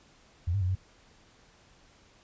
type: tone with pitch steps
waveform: sine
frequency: 86.3 / 100.1 / 90.6 / 93.9 Hz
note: F2 / G2 / F#2 / F#2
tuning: -20 / +37 / -36 / +26 cents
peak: -25 dBFS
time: 0.47-0.754 s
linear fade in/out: 10 ms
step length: 71 ms
effects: pink hiss -60 dBFS RMS until 2.23 s + resampled to 16000 Hz